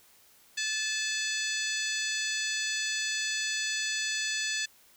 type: harmonic tone with a mistuned harmonic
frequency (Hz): 869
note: A5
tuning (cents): -22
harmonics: 2 / 3 / 4 / 5 / 6 / 7 / 8 / 9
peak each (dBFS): -34 / -36 / -37 / -38 / -39 / -39 / -40 / -41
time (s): 0.57-4.66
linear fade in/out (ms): 10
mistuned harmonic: 6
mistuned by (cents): -110
effects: white hiss -60 dBFS RMS until 4.96 s

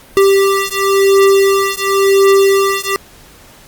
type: beating tone pair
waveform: square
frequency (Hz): 392 / 392.94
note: G4 / G4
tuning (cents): 0 / +4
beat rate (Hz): 0.94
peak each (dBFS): -12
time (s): 0.17-2.96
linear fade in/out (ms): 0
effects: pink hiss -41 dBFS RMS until 3.67 s + Opus 48 kbps

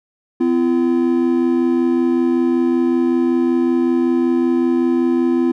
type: tone pair together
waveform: triangle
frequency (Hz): 254.7 / 340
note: C4 / F4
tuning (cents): -46 / -46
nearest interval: perfect fourth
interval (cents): 500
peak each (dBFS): -14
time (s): 0.4-5.52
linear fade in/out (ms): 10
effects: none

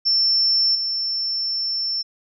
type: tone with level steps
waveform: sine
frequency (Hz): 5380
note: E8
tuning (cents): +34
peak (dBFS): -15 / -21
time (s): 0.05-2.03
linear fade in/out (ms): 20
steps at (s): 0.75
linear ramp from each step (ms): 2
effects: none

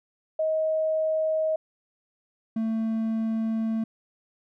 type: tone pair in turn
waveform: sine / triangle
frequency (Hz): 631 / 223.1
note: D#5 / A3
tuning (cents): +24 / +24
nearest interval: octave + tritone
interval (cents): 1800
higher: first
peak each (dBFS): -22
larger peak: neither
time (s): 0.39-1.56 / 2.56-3.84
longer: second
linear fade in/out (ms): 5
effects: none

